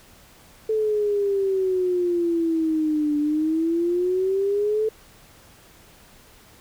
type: exponential two-way sweep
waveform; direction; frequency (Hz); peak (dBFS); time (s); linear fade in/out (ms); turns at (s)
sine; down then up; 440 to 293.7 to 440; -19; 0.69-4.89; 5; 3.18
effects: pink hiss -51 dBFS RMS until 6.6 s